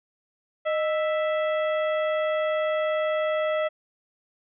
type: harmonic tone with a mistuned harmonic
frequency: 659.3 Hz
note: E5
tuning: in tune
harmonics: 1 / 2 / 3 / 4 / 5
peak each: -23 / -32 / -34 / -41 / -42 dBFS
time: 0.65-3.69 s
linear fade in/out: 20 ms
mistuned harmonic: 1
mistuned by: -110 cents
effects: none